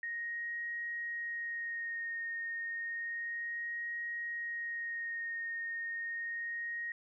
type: tone with vibrato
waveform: sine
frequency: 1864.7 Hz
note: A#6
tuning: in tune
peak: -36 dBFS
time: 0.03-6.92 s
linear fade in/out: 2 ms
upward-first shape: sine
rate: 0.31 Hz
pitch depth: 16 cents each way
effects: none